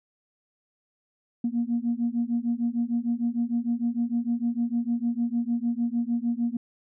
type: beating tone pair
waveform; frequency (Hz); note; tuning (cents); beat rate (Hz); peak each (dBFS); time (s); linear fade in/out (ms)
sine; 233.1 / 239.7; A#3 / A#3; 0 / +48; 6.6; -26; 1.44-6.57; 5
effects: tanh soft clip ceiling -17 dBFS